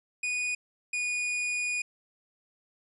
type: tone pair in turn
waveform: 45% pulse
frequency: 2469 / 2457 Hz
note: D#7 / D#7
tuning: -14 / -22 cents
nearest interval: unison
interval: 8 cents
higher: first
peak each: -28 dBFS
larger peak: neither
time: 0.23-0.55 / 0.93-1.82 s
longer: second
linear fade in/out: 5 ms
effects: resampled to 24000 Hz